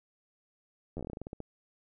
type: slowing click train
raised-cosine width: 2 ms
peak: -26 dBFS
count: 14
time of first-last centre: 0.97-1.403 s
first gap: 11 ms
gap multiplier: 1.17
effects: none